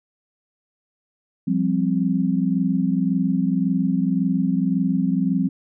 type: chord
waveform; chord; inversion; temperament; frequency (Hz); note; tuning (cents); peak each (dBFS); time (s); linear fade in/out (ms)
sine; F suspended second; none; just; 174.61 / 196.44 / 261.9; F3 / G3 / C4; 0 / +4 / +2; -22; 1.47-5.49; 10
effects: none